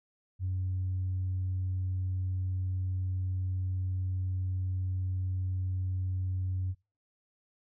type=tone; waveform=sine; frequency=92.8 Hz; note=F#2; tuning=6 cents sharp; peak=-28 dBFS; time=0.39-6.75 s; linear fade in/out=50 ms; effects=noise-tail reverb RT60 0.3 s tail -23 dB re dry + tanh soft clip ceiling -26 dBFS